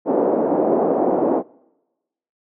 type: band-pass noise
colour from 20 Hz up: pink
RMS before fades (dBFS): -18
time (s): 0.05-1.43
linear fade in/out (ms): 50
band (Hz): 270 to 710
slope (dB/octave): 24
effects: noise-tail reverb RT60 1.0 s tail -25 dB re dry